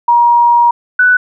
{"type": "tone pair in turn", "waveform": "sine", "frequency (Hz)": [950, 1489], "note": ["A#5", "F#6"], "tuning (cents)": [33, 11], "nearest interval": "minor sixth", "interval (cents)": 778, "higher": "second", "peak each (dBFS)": -5, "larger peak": "neither", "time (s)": [[0.08, 0.71], [0.99, 1.17]], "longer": "first", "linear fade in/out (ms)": 5, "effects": []}